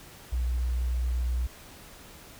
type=tone; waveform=sine; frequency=61.3 Hz; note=B1; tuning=12 cents flat; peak=-24 dBFS; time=0.32-1.47 s; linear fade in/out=10 ms; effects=tanh soft clip ceiling -20 dBFS + pink hiss -49 dBFS RMS until 2.39 s